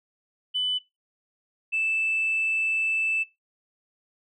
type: tone pair in turn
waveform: sine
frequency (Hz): 3000 / 2638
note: F#7 / E7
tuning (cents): +23 / +1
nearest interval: major second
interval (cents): 222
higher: first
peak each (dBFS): -22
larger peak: neither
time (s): 0.54-0.79 / 1.72-3.24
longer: second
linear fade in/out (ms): 20
effects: noise-tail reverb RT60 0.2 s tail -17 dB re dry + tanh soft clip ceiling -18 dBFS